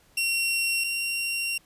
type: tone pair in turn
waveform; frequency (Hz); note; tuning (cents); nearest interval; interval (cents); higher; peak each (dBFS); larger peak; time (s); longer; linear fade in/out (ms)
sawtooth; 2737 / 2753; F7 / F7; -36 / -25; unison; 11; second; -20 / -23; first; 0.17-0.84 / 0.84-1.58; second; 5
effects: pink hiss -60 dBFS RMS until 1.65 s + resampled to 32000 Hz